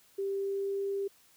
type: tone with pitch glide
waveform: sine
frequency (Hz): 393.3 to 396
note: G4 to G4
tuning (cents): +6 to +18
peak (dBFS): -30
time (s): 0.18-1.08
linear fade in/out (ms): 10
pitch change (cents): +12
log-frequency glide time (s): 0.31-0.85
effects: white hiss -63 dBFS RMS until 1.36 s